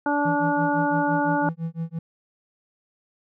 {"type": "harmonic tone", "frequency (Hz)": 290, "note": "D4", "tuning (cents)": -22, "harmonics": [1, 2, 3, 4, 5], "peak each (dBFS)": [-24, -28, -24, -35, -28], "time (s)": [0.06, 1.49], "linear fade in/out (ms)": 2}
{"type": "tone with tremolo", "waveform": "triangle", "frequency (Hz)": 164.81, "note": "E3", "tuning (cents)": 0, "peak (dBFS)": -22, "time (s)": [0.25, 1.99], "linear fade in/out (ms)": 5, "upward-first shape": "sine", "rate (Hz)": 5.9, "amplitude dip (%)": 100}
{"effects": []}